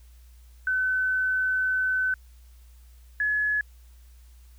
sine tone pair in turn, 1516 / 1699.4 Hz, F#6 / G#6, +42 / +39 cents, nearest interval major second, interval 197 cents, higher second, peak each -22 dBFS, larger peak neither, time 0.67-2.14 / 3.2-3.61 s, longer first, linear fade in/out 2 ms, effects added 60 Hz sine -48 dBFS peak until 4.58 s + white hiss -63 dBFS RMS until 4.58 s

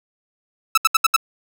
sawtooth tone bursts, 1311 Hz, E6, 10 cents flat, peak -7 dBFS, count 5, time 0.75-1.164 s, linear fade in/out 5 ms, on 26 ms, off 71 ms, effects none

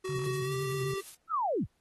square tone with pitch glide, 375.8 to 390.2 Hz, F#4 to G4, +27 to -8 cents, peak -34 dBFS, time 0.04-1.01 s, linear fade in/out 10 ms, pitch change +65 cents, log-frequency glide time 0.41-0.54 s
sine tone with vibrato, 137.5 Hz, C#3, 14 cents flat, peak -34 dBFS, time 0.09-0.94 s, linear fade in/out 2 ms, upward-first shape sine, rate 7.9 Hz, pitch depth 94 cents each way
blue noise with tremolo, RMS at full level -44 dBFS, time 0.24-1.15 s, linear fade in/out 5 ms, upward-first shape sine, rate 11 Hz, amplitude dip 45%
sine linear sweep, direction down, 1396.9 to 30.87 Hz, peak -27 dBFS, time 1.29-1.67 s, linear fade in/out 50 ms
effects pink hiss -75 dBFS RMS until 1.8 s + AAC 32 kbps

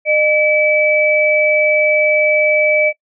sine tone pair together, 608.8 / 2300 Hz, D#5 / D7, -38 / -37 cents, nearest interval octave + major seventh, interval 2301 cents, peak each -13 dBFS, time 0.05-2.93 s, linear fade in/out 50 ms, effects noise-tail reverb RT60 0.1 s tail -21 dB re dry

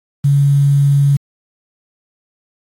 sine tone with quantisation, 141 Hz, C#3, 30 cents sharp, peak -8 dBFS, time 0.24-1.17 s, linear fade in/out 10 ms, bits 6, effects AAC 48 kbps

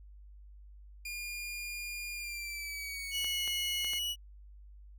sawtooth tone with pitch glide, 2419 to 2155 Hz, D#7 to C#7, -49 to -49 cents, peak -35 dBFS, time 1.05-3.99 s, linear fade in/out 5 ms, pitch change -200 cents, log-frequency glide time 2.13-3.44 s
40% pulse tone, 2933 Hz, F#7, 16 cents flat, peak -32 dBFS, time 3.11-4.16 s, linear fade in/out 50 ms
clicks, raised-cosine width 0.3 ms, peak -29 dBFS, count 4, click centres 3.245 / 3.477 / 3.846 / 3.934 s
effects added 50 Hz sine -50 dBFS peak until 4.98 s

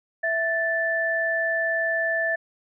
sine tone pair together, 659.3 / 1758.4 Hz, E5 / A6, 0 / -2 cents, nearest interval octave + perfect fourth, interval 1698 cents, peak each -26 / -23 dBFS, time 0.23-2.36 s, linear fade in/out 10 ms, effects none

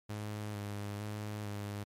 sawtooth tone with vibrato, 103.83 Hz, G#2, in tune, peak -34 dBFS, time 0.09-1.84 s, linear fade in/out 10 ms, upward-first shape square, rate 1.1 Hz, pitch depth 23 cents each way, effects MP3 64 kbps

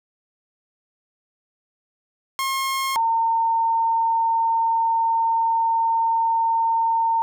sawtooth / sine tone pair in turn, 1074 / 910.7 Hz, C6 / A#5, +45 / -41 cents, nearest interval minor third, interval 286 cents, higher first, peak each -18 / -17 dBFS, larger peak second, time 2.39-2.96 / 2.96-7.22 s, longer second, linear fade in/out 0 ms, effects none

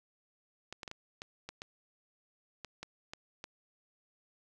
clicks, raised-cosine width 0.2 ms, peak -25 dBFS, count 11, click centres 0.726 / 0.832 / 0.878 / 0.914 / 1.219 / 1.49 / 1.619 / 2.647 / 2.83 / 3.135 / 3.441 s, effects none

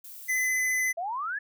violet noise, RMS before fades -44 dBFS, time 0.04-0.48 s, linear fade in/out 5 ms
square tone with vibrato, 2022 Hz, B6, 40 cents sharp, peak -25 dBFS, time 0.28-0.93 s, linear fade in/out 20 ms, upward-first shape triangle, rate 14 Hz, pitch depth 10 cents each way
sine exponential sweep, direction up, 649 to 1765 Hz, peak -29 dBFS, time 0.97-1.39 s, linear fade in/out 10 ms
effects none

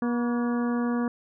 harmonic tone with a mistuned harmonic, 240 Hz, B3, 49 cents flat, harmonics 1 / 2 / 3 / 4 / 5 / 6 / 7, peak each -24 / -33 / -39 / -40 / -38 / -42 / -43 dBFS, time 0.02-1.08 s, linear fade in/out 2 ms, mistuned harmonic 5, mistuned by -70 cents, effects none

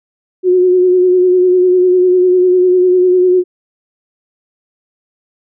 sine tone with vibrato, 364.3 Hz, F#4, 27 cents flat, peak -6 dBFS, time 0.43-3.44 s, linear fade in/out 50 ms, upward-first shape sine, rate 10 Hz, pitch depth 30 cents each way, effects none

